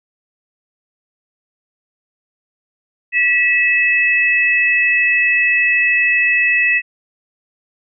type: tone pair together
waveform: sine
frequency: 1947.8 / 2600 Hz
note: B6 / E7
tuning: -24 / -24 cents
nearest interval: perfect fourth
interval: 500 cents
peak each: -14 dBFS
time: 3.12-6.82 s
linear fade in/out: 50 ms
effects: none